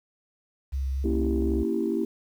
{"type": "tone with vibrato", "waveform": "sine", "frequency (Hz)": 67.1, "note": "C2", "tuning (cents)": 44, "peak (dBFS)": -25, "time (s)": [0.72, 1.64], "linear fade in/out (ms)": 20, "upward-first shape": "square", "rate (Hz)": 4.3, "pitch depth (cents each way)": 12}
{"type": "chord", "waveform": "sine", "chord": "A# diminished seventh", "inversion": "none", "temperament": "equal", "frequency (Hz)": [233.1, 277.2, 329.6, 392], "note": ["A#3", "C#4", "E4", "G4"], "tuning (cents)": [0, 0, 0, 0], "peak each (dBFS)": [-29, -32, -27, -29], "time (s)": [1.04, 2.05], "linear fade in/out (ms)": 5}
{"effects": ["tanh soft clip ceiling -14 dBFS", "9-bit"]}